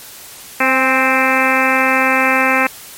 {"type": "harmonic tone with a mistuned harmonic", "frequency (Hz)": 261.6, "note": "C4", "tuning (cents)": 0, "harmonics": [1, 2, 3, 4, 5, 6, 7, 8, 9, 10], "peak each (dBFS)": [-20, -20, -20, -20, -20, -20, -20, -20, -20, -20], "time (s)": [0.6, 2.67], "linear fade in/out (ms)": 5, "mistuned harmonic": 3, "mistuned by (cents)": 29, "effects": ["white hiss -35 dBFS RMS until 2.97 s", "MP3 64 kbps"]}